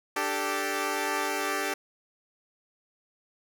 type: chord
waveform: 10% pulse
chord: D suspended fourth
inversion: none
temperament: equal with one note detuned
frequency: 293.7 / 390.6 / 440 Hz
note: D4 / G4 / A4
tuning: 0 / -6 / 0 cents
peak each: -25 / -22 / -25 dBFS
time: 0.16-1.74 s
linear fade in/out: 5 ms
effects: none